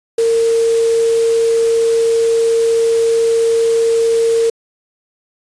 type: tone in noise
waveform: sine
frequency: 457.8 Hz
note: A#4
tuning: 31 cents flat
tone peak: -10 dBFS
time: 0.18-4.5 s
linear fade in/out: 5 ms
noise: white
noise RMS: -28 dBFS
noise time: 0.18-4.5 s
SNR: +15 dB
effects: resampled to 22050 Hz